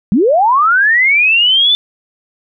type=linear sweep; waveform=sine; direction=up; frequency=172.7 to 3544 Hz; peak=-7 dBFS; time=0.12-1.75 s; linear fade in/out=0 ms; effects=none